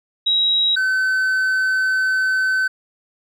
sine / triangle tone pair in turn, 3842 / 1524.7 Hz, B7 / G6, -48 / -48 cents, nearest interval octave + major third, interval 1600 cents, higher first, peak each -14 dBFS, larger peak neither, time 0.26-0.76 / 0.76-2.68 s, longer second, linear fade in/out 10 ms, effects none

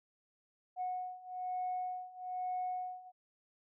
sine beating tone pair, 732 / 733.1 Hz, F#5 / F#5, -19 / -16 cents, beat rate 1.1 Hz, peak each -40 / -38 dBFS, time 0.76-3.12 s, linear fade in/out 50 ms, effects tanh soft clip ceiling -30 dBFS

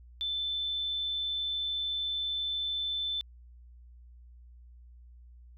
sine tone, 3527 Hz, A7, 3 cents sharp, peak -30 dBFS, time 0.21-3.21 s, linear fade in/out 0 ms, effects added 60 Hz sine -50 dBFS peak until 5.57 s

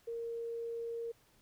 sine tone, 464 Hz, A#4, 8 cents flat, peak -37 dBFS, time 0.07-1.12 s, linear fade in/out 10 ms, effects pink hiss -68 dBFS RMS until 1.41 s

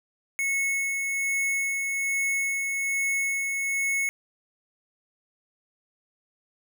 square tone with tremolo, 2195 Hz, C#7, 18 cents flat, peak -24 dBFS, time 0.39-4.09 s, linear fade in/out 0 ms, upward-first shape sine, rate 1.2 Hz, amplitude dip 30%, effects none

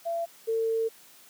sine tone pair in turn, 675 / 450.5 Hz, E5 / A4, +41 / +41 cents, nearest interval perfect fifth, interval 700 cents, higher first, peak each -27 / -24 dBFS, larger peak second, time 0.05-0.26 / 0.47-0.89 s, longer second, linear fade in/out 20 ms, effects white hiss -54 dBFS RMS until 1.29 s + high-pass 150 Hz 12 dB/octave

